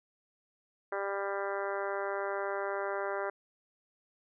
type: harmonic tone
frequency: 198.2 Hz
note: G3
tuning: 19 cents sharp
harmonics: 2 / 3 / 4 / 5 / 6 / 7 / 8 / 9 / 10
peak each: -37 / -37 / -41 / -42 / -43 / -42 / -43 / -49 / -49 dBFS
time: 0.92-3.3 s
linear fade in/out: 5 ms
effects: none